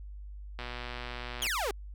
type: click train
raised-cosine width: 0.3 ms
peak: -23 dBFS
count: 108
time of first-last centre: 0.59-1.467 s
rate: 122 Hz
type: exponential sweep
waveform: sawtooth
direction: down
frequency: 3442 to 370 Hz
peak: -26 dBFS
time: 1.42-1.71 s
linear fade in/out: 2 ms
effects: added 50 Hz sine -41 dBFS peak until 1.94 s